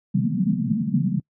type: band-pass noise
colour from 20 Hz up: white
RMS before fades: -22 dBFS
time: 0.14-1.2 s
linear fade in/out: 5 ms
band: 130 to 240 Hz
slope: 96 dB/octave
effects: noise-tail reverb RT60 0.1 s tail -24 dB re dry